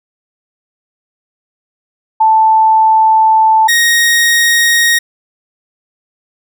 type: tone pair in turn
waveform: sine / sawtooth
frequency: 880 / 1871.7 Hz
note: A5 / A#6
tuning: 0 / +7 cents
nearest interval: octave + minor second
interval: 1307 cents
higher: second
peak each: -5 / -4 dBFS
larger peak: second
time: 2.2-3.68 / 3.68-4.99 s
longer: first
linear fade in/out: 10 ms
effects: none